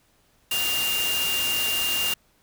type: tone in noise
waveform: sine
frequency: 2800 Hz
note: F7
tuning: 4 cents sharp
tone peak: -24 dBFS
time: 0.51-2.14 s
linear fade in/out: 5 ms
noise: white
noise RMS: -28 dBFS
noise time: 0.51-2.14 s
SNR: +1 dB
effects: pink hiss -63 dBFS RMS until 2.42 s